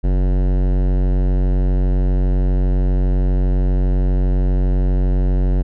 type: tone with hard clipping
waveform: sine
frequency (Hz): 46.25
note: F#1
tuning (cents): 0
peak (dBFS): -15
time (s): 0.03-5.63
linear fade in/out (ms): 20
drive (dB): 18
effects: none